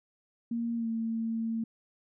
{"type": "tone with pitch glide", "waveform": "sine", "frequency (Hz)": [233.1, 226.3], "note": ["A#3", "A3"], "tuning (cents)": [0, 49], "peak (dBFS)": -29, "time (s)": [0.51, 1.64], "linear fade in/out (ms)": 5, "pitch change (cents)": -51, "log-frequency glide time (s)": [0.76, 0.88], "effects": []}